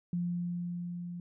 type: tone with level ramp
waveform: sine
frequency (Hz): 174.8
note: F3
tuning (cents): +2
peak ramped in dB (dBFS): -29 to -38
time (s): 0.13-1.2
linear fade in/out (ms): 2
effects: none

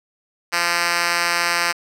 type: tone with band-pass filter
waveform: 5% pulse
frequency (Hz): 172.4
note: F3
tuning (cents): -22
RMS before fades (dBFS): -20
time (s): 0.52-1.73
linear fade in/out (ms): 20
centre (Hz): 3600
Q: 0.58
effects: none

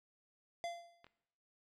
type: tone with exponential decay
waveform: square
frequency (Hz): 687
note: F5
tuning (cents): -29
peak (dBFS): -37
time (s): 0.64-1.05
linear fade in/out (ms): 0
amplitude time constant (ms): 87
type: clicks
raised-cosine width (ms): 0.3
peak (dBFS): -39 / -45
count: 2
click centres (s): 1.044 / 1.067
effects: noise-tail reverb RT60 0.8 s tail -17 dB re dry + low-pass 7000 Hz 12 dB/octave

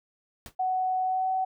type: noise with exponential decay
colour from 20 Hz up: pink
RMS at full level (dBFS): -38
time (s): 0.46-0.55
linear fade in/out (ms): 1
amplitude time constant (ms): 18
type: tone with pitch glide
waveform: sine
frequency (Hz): 745 to 754.5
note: F#5 to F#5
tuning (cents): +12 to +34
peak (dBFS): -24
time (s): 0.59-1.45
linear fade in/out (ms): 10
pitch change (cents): +22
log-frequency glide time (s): 1.02-1.3
effects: none

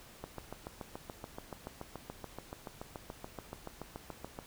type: click train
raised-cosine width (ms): 1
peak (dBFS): -27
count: 30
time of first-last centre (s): 0.24-4.389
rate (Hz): 6.99
effects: pink hiss -55 dBFS RMS until 4.46 s

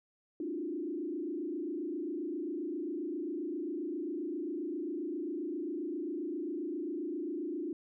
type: tone with frequency modulation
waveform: sine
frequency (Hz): 321.8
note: E4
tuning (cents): -42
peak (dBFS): -34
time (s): 0.4-7.73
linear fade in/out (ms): 2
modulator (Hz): 27.5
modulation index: 1.6
effects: none

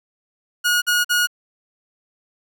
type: tone bursts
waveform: sawtooth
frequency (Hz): 1445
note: F#6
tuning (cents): -41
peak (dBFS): -12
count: 3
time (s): 0.64-1.272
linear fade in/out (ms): 20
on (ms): 180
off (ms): 46
effects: none

